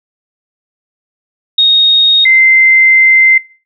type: tone pair in turn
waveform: sine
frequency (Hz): 3729 / 2078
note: A#7 / C7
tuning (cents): 0 / -12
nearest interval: minor seventh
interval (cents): 1012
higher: first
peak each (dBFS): -4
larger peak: neither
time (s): 1.58-2.25 / 2.25-3.38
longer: second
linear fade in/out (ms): 5
effects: noise-tail reverb RT60 0.4 s tail -23 dB re dry